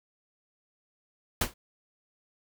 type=noise with exponential decay; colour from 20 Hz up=pink; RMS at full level=-21 dBFS; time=1.41-1.54 s; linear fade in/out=5 ms; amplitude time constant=27 ms; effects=none